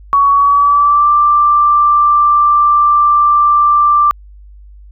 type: tone with pitch glide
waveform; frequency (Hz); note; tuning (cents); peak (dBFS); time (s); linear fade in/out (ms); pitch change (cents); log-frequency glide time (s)
sine; 1123 to 1178.8; C#6 to D6; +22 to +6; -6; 0.13-4.11; 0; +84; 0.32-1.09
effects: added 50 Hz sine -34 dBFS peak until 4.91 s